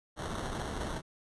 pink noise with sample-and-hold, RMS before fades -37 dBFS, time 0.16-1.02 s, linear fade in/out 50 ms, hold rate 2450 Hz, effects resampled to 24000 Hz

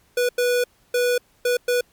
square tone bursts at uneven times, 490 Hz, B4, 14 cents flat, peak -18 dBFS, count 5, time 0.17-0.29 / 0.38-0.64 / 0.94-1.18 / 1.45-1.57 / 1.68-1.81 s, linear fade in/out 5 ms, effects pink hiss -60 dBFS RMS until 1.92 s + MP3 96 kbps

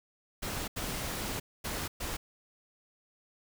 pink noise bursts at uneven times, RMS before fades -36 dBFS, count 4, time 0.42-0.68 / 0.76-1.4 / 1.64-1.88 / 2-2.17 s, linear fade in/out 10 ms, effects none

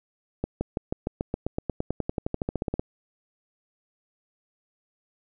accelerating click train, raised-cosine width 2 ms, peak -13 dBFS, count 24, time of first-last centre 0.44-2.795 s, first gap 170 ms, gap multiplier 0.95, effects none

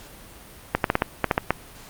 clicks, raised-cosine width 0.5 ms, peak -3 dBFS, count 9, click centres 0.75 / 0.842 / 0.901 / 0.954 / 1.021 / 1.243 / 1.312 / 1.379 / 1.506 s, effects pink hiss -45 dBFS RMS until 1.89 s + Opus 48 kbps

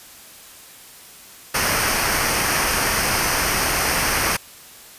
pink noise with comb filter, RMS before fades -20 dBFS, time 1.54-4.37 s, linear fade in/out 10 ms, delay 0.27 ms, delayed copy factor -0.6, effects white hiss -43 dBFS RMS until 4.98 s + resampled to 32000 Hz

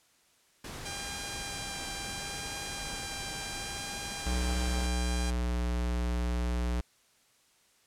pink noise, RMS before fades -42 dBFS, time 0.64-4.87 s, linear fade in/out 5 ms
5% pulse tone with vibrato, 799 Hz, G5, 33 cents sharp, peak -25 dBFS, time 0.85-5.31 s, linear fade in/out 10 ms, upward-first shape triangle, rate 0.72 Hz, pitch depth 14 cents each way
square tone with pitch glide, 61.7 to 60.05 Hz, B1 to B1, -1 to -48 cents, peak -29 dBFS, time 4.26-6.81 s, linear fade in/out 5 ms, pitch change -47 cents, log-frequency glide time 4.62-5.65 s
effects white hiss -66 dBFS RMS until 7.86 s + low-pass 10000 Hz 12 dB/octave

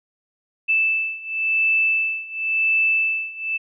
sine beating tone pair, 2637 / 2637.94 Hz, E7 / E7, 0 / +1 cents, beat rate 0.94 Hz, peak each -22 / -20 dBFS, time 0.68-3.58 s, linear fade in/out 20 ms, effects none

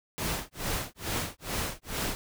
pink noise with tremolo, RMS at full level -30 dBFS, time 0.18-2.15 s, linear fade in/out 0 ms, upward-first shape sine, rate 2.3 Hz, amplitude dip 100%, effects none

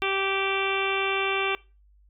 harmonic tone, 389.4 Hz, G4, 12 cents flat, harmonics 1 / 2 / 3 / 4 / 5 / 6 / 7 / 8 / 9, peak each -29 / -33 / -31 / -35 / -40 / -30 / -31 / -37 / -37 dBFS, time 0.02-1.55 s, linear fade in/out 0 ms, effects noise-tail reverb RT60 0.3 s tail -22 dB re dry + added 50 Hz sine -55 dBFS peak until 2.09 s

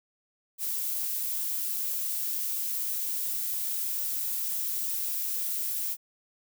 violet noise, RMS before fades -31 dBFS, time 0.58-5.97 s, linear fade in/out 50 ms, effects none

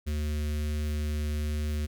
square tone with notch filter, 74.9 Hz, D2, 35 cents sharp, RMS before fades -30 dBFS, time 0.06-1.87 s, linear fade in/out 20 ms, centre 850 Hz, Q 0.57, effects none

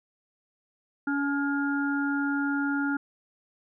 harmonic tone with a mistuned harmonic, 282.7 Hz, C#4, 34 cents sharp, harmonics 1 / 3 / 5 / 6, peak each -26 / -37 / -30 / -43 dBFS, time 1.07-2.97 s, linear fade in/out 5 ms, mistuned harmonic 6, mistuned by -41 cents, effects none

